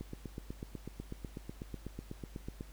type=click train; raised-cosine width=3 ms; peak=-28 dBFS; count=22; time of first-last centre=0.01-2.609 s; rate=8.08 Hz; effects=added 50 Hz sine -50 dBFS peak until 2.72 s + pink hiss -60 dBFS RMS until 2.72 s